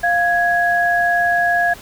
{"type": "tone pair together", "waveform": "sine", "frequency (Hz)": [698.5, 1664.4], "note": ["F5", "G#6"], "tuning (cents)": [0, 3], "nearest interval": "octave + minor third", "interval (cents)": 1503, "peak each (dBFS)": -16, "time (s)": [0.03, 1.74], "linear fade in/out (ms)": 10, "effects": ["pink hiss -39 dBFS RMS until 1.81 s"]}